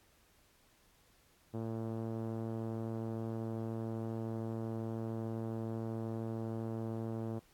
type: tone with low-pass filter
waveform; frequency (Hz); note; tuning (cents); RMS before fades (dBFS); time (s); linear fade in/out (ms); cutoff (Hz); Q
5% pulse; 112.8; A2; +44; -39; 1.53-7.4; 20; 340; 0.64
effects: pink hiss -68 dBFS RMS until 7.53 s + AAC 64 kbps